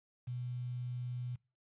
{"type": "tone with quantisation", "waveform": "sine", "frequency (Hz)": 123.47, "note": "B2", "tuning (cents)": 0, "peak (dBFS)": -37, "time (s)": [0.27, 1.36], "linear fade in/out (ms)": 10, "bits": 10, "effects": ["noise-tail reverb RT60 0.3 s tail -23 dB re dry", "resampled to 8000 Hz"]}